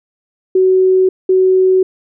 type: tone pair in turn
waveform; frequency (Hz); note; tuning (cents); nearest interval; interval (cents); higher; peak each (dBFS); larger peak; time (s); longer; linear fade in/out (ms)
sine; 374.4 / 374.4; F#4 / F#4; +20 / +20; unison; 0; neither; -7; neither; 0.55-1.09 / 1.29-1.83; neither; 5
effects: none